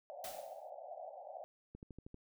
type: band-pass noise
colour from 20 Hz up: pink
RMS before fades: -49 dBFS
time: 0.1-1.44 s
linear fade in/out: 0 ms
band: 560 to 790 Hz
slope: 96 dB/octave
type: noise with exponential decay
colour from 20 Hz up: white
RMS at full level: -45 dBFS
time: 0.24-0.7 s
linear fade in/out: 1 ms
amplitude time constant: 100 ms
type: click train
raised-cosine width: 3 ms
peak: -37 dBFS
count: 6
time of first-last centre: 1.75-2.144 s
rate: 12.7 Hz
effects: none